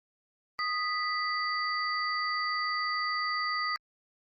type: tone cluster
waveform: sine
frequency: 1241 / 1974 / 4634 Hz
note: D#6 / B6 / D8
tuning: -5 / -1 / -24 cents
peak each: -31 / -33 / -36 dBFS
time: 0.59-3.76 s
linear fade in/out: 0 ms
effects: Opus 32 kbps